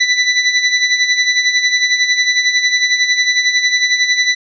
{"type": "tone with tremolo", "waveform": "25% pulse", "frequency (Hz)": 1983, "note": "B6", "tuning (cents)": 7, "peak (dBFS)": -5, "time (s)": [0, 4.35], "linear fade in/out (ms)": 10, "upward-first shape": "sine", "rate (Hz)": 11, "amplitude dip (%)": 60, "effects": ["resampled to 16000 Hz"]}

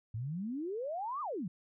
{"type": "exponential two-way sweep", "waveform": "sine", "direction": "up then down", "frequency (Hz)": [103.83, 1244.5, 157.3], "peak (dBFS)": -35, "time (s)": [0.14, 1.48], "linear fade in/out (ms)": 5, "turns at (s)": 1.21, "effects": []}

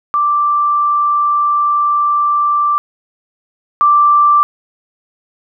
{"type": "tone pair in turn", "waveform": "sine", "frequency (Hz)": [1174.7, 1174.7], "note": ["D6", "D6"], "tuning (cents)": [0, 0], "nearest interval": "unison", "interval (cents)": 0, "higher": "neither", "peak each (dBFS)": [-10, -6], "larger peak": "second", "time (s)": [[0.14, 2.78], [3.81, 4.43]], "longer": "first", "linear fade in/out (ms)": 0, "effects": []}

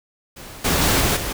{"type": "noise with level steps", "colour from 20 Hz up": "pink", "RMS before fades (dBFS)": [-38, -19, -17, -19, -26], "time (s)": [0.36, 1.33], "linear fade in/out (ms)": 10, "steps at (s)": [0.64, 0.81, 1, 1.16], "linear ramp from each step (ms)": 10, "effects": []}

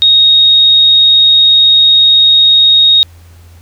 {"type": "tone", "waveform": "sine", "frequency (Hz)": 3742, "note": "A#7", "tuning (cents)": 6, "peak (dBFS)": -3, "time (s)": [0.02, 3.03], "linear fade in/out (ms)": 0, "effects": ["added 85 Hz sine -35 dBFS peak until 3.61 s", "pink hiss -46 dBFS RMS until 3.61 s"]}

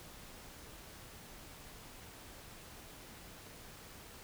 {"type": "silence", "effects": ["pink hiss -53 dBFS RMS until 4.23 s"]}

